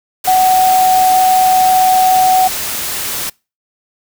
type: tone in noise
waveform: sine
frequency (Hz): 746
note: F#5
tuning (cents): +14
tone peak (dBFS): -7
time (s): 0.27-2.48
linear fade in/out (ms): 10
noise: white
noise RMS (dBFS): -20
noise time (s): 0.24-3.3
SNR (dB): +10
effects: noise-tail reverb RT60 0.3 s tail -26 dB re dry